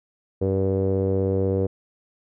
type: tone with low-pass filter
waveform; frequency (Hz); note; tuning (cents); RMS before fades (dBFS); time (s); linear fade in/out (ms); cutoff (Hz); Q
sawtooth; 96.1; G2; -34; -22; 0.41-1.67; 10; 460; 5.7
effects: none